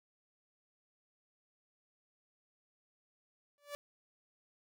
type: tone with exponential growth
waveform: sawtooth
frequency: 579 Hz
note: D5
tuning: 25 cents flat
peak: -34 dBFS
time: 3.58-3.75 s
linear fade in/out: 0 ms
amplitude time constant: 36 ms
effects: none